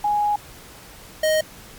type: tone pair in turn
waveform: sine / square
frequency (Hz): 830.6 / 623.7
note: G#5 / D#5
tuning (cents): 0 / +4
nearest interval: perfect fourth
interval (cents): 496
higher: first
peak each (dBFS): -17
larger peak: neither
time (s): 0.04-0.36 / 1.23-1.41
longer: first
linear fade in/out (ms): 5
effects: pink hiss -43 dBFS RMS until 1.78 s + MP3 96 kbps